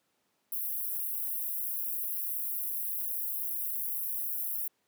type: high-pass noise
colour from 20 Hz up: white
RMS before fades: -34 dBFS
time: 0.52-4.68 s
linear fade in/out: 5 ms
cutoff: 11000 Hz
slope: 48 dB/octave
effects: pink hiss -75 dBFS RMS until 4.87 s + high-pass 200 Hz 12 dB/octave

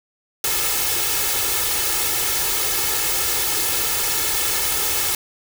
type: noise with comb filter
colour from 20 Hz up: white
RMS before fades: -21 dBFS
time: 0.44-5.15 s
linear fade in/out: 2 ms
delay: 2.3 ms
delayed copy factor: +0.8
effects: none

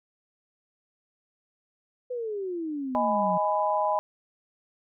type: exponential sweep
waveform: sine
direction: down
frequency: 508 to 174.61 Hz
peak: -29 dBFS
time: 2.1-3.38 s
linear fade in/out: 10 ms
type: chord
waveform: sine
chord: G# minor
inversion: second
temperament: just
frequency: 623 / 830.6 / 996.7 Hz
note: D#5 / G#5 / B5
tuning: +2 / 0 / +16 cents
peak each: -27 dBFS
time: 2.95-3.99 s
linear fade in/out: 0 ms
effects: none

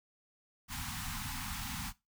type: band-stop noise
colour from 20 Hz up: pink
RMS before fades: -40 dBFS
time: 0.68-1.93 s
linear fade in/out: 50 ms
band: 270 to 760 Hz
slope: 96 dB/octave
effects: noise-tail reverb RT60 0.2 s tail -17 dB re dry

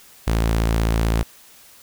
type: tone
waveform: sawtooth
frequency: 55.8 Hz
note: A1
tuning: 25 cents sharp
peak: -13 dBFS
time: 0.27-1.23 s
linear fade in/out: 5 ms
effects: white hiss -48 dBFS RMS until 1.82 s

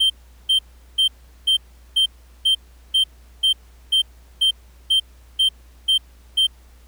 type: tone bursts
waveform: triangle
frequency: 3138 Hz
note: G7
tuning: 1 cent sharp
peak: -12 dBFS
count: 14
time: 0-6.47 s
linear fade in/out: 10 ms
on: 100 ms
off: 390 ms
effects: added 60 Hz sine -45 dBFS peak until 6.87 s + pink hiss -56 dBFS RMS until 6.87 s

